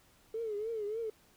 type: tone with vibrato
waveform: triangle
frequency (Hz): 434.4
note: A4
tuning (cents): -22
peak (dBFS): -30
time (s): 0.34-1.1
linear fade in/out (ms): 5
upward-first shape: triangle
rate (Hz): 3.4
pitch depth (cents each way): 130
effects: tanh soft clip ceiling -32 dBFS + pink hiss -65 dBFS RMS until 1.36 s